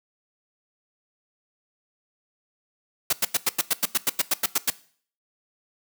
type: noise bursts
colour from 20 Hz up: white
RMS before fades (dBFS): -21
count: 14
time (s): 3.1-4.702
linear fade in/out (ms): 5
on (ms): 29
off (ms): 92
effects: noise-tail reverb RT60 0.5 s tail -19 dB re dry + high-pass 150 Hz 12 dB/octave

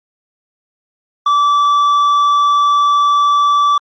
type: tone with tanh clipping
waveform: triangle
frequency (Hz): 1159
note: D6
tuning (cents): -23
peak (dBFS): -10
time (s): 1.26-3.78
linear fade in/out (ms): 5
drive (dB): 10
effects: Opus 48 kbps

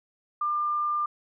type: tone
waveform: sine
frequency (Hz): 1197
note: D6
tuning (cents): +33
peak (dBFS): -24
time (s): 0.41-1.06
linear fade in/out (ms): 5
effects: none

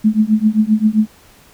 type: tone with tremolo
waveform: sine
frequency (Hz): 215.7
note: A3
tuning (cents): -34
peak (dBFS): -6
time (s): 0.04-1.07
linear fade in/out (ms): 10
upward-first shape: triangle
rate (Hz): 7.6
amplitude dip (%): 100
effects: pink hiss -47 dBFS RMS until 1.53 s

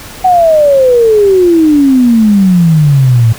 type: exponential sweep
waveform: sine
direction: down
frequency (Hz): 754 to 110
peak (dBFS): -3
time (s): 0.24-3.33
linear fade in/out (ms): 10
effects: pink hiss -28 dBFS RMS until 3.38 s

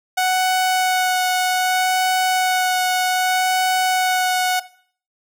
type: tone with vibrato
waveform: sawtooth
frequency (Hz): 740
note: F#5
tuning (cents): 0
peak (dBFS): -12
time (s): 0.17-4.6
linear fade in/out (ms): 10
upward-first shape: sine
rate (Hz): 0.64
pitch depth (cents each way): 9
effects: noise-tail reverb RT60 0.5 s tail -17 dB re dry

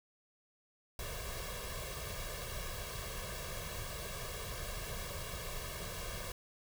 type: noise with comb filter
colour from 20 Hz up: pink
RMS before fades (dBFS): -42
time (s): 0.99-6.32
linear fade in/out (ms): 2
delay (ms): 1.8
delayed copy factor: +0.9
effects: none

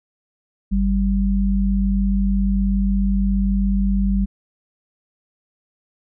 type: tone pair together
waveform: sine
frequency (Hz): 49.37 / 196.1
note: G1 / G3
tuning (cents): +13 / +1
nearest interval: 2 octaves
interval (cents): 2388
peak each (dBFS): -18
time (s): 0.71-4.26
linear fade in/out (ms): 20
effects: none

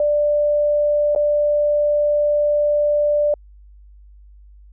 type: tone with dropouts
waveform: sine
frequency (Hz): 590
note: D5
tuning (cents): +8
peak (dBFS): -14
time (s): 0-3.34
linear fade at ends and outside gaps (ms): 2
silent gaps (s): 1.15-1.16
effects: added 50 Hz sine -42 dBFS peak until 4.72 s

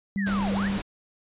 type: tone with vibrato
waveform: sine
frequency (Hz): 197.8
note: G3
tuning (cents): +16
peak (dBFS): -24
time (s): 0.16-0.78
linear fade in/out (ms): 0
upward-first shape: triangle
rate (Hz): 6.9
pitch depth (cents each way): 8
type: linear two-way sweep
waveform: sine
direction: down then up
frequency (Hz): 2040 to 450 to 2040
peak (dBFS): -31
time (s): 0.17-0.69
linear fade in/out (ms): 20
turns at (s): 0.53
type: noise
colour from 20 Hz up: pink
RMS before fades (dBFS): -33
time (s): 0.26-0.82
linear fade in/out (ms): 10
effects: resampled to 8000 Hz

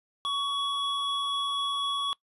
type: tone pair together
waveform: triangle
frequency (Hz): 1124 / 3368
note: C#6 / G#7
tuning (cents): +24 / +24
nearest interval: octave + perfect fifth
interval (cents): 1900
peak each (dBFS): -28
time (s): 0.25-2.13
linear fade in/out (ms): 0
effects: noise-tail reverb RT60 0.1 s tail -23 dB re dry + resampled to 32000 Hz

